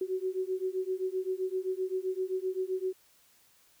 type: beating tone pair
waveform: sine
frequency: 370.5 / 378.2 Hz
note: F#4 / F#4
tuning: +2 / +38 cents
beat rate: 7.7 Hz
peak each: -33 / -33 dBFS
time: 0.01-2.93 s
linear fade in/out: 5 ms
effects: white hiss -64 dBFS RMS until 3.8 s